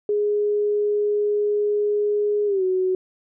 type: tone with pitch glide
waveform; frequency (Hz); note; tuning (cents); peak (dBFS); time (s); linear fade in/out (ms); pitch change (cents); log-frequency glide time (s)
sine; 415.3 to 372.1; G#4 to F#4; 0 to +10; -18; 0.09-2.95; 2; -190; 2.46-2.63
effects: none